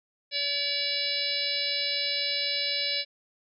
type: harmonic tone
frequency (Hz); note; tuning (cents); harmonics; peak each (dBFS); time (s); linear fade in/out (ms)
572; D5; -46; 1 / 3 / 4 / 5 / 6 / 7 / 8 / 9; -39 / -41 / -34 / -36 / -38 / -30 / -37 / -33; 0.31-3.05; 50
effects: none